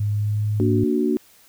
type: tone with pitch glide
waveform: sine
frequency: 103.83 to 105.46 Hz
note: G#2 to G#2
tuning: 0 to +27 cents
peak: -19 dBFS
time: 0-0.84 s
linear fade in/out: 5 ms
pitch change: +27 cents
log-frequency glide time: 0.11-0.4 s
type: chord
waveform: sine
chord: Bb augmented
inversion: none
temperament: equal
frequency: 233.1 / 293.7 / 370 Hz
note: Bb3 / D4 / F#4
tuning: 0 / 0 / 0 cents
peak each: -22 dBFS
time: 0.6-1.17 s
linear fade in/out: 0 ms
effects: white hiss -53 dBFS RMS until 1.48 s